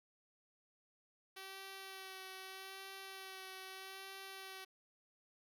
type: tone with vibrato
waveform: 5% pulse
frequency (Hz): 382.8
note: G4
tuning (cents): -41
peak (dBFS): -37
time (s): 1.36-4.65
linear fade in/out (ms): 10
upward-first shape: sine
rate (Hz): 0.8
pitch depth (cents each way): 19
effects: none